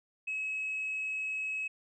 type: tone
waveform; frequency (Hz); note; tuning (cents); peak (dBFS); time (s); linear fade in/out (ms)
sine; 2568; E7; -46; -31; 0.27-1.68; 10
effects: tanh soft clip ceiling -29 dBFS